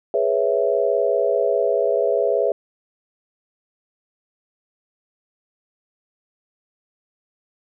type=chord; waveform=sine; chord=C# minor seventh; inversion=second; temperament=equal; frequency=415.3 / 493.9 / 554.4 / 659.3 Hz; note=G#4 / B4 / C#5 / E5; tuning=0 / 0 / 0 / 0 cents; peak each=-22 dBFS; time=0.14-2.52 s; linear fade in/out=2 ms; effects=none